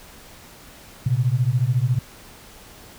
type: beating tone pair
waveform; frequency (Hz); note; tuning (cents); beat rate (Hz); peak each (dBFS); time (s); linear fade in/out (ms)
sine; 117.7 / 131.7; A#2 / C3; +17 / +12; 14; -20; 1.06-1.99; 5
effects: pink hiss -45 dBFS RMS until 2.98 s